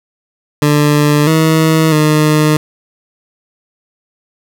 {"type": "tone with pitch steps", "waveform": "20% pulse", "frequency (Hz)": [147.9, 159.4, 152.9], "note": ["D3", "D#3", "D#3"], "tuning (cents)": [13, 42, -30], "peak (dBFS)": -3, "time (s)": [0.62, 2.57], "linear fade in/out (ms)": 2, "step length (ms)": 650, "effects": []}